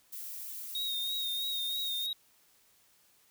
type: noise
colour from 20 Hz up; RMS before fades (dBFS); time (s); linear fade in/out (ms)
violet; -42; 0.12-2.07; 10
type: tone with vibrato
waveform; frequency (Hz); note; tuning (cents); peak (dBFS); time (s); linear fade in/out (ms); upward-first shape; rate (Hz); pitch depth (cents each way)
triangle; 3729; A#7; 0; -31; 0.75-2.13; 2; sine; 3.1; 41
effects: white hiss -66 dBFS RMS until 3.3 s